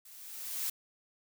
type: noise with level ramp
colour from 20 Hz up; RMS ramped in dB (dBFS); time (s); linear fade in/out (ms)
blue; -54 to -33; 0.05-0.7; 5
effects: none